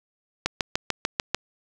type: click train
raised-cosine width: 0.2 ms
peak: -5 dBFS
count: 7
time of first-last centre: 0.46-1.346 s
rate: 6.77 Hz
effects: none